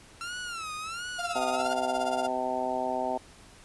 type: tone with vibrato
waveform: sawtooth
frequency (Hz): 1349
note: E6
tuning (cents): +40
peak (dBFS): -31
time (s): 0.21-1.73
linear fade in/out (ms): 0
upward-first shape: sine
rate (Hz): 1.4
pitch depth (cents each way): 150
type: tone with tremolo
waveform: 35% pulse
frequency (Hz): 699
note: F5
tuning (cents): +1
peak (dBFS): -26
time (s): 1.18-2.28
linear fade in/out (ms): 20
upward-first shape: triangle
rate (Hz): 17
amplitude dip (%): 90
type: harmonic tone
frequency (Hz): 127.8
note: C3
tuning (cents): -40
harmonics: 2 / 3 / 4 / 5 / 6 / 7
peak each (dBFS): -37 / -38 / -38 / -32 / -33 / -34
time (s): 1.35-3.18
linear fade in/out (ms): 10
effects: pink hiss -53 dBFS RMS until 3.64 s + resampled to 24000 Hz